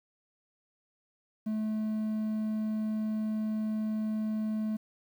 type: tone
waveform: triangle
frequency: 216.4 Hz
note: A3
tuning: 29 cents flat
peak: -27 dBFS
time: 1.46-4.77 s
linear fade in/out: 10 ms
effects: 10-bit